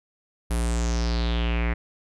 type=tone with low-pass filter sweep; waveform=square; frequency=58.27 Hz; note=A#1; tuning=in tune; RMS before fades=-24 dBFS; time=0.5-1.74 s; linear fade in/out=10 ms; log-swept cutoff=11000 to 2000 Hz; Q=4.4; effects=none